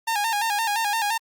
sawtooth tone with vibrato, 864 Hz, A5, 32 cents flat, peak -18 dBFS, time 0.07-1.18 s, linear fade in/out 10 ms, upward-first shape square, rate 5.8 Hz, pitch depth 86 cents each way, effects Opus 48 kbps

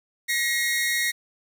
sawtooth tone pair together, 1897.7 / 2150 Hz, A#6 / C7, +30 / +47 cents, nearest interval major second, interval 217 cents, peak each -20 / -24 dBFS, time 0.28-1.12 s, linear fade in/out 20 ms, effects 9-bit

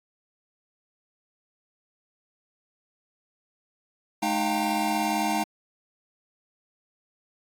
square tone cluster, 213.7 / 311.4 / 711 / 789 / 914 Hz, G#3 / D#4 / F5 / G5 / A#5, +50 / +2 / +31 / +11 / -34 cents, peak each -31 dBFS, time 4.22-5.44 s, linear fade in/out 10 ms, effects AAC 64 kbps

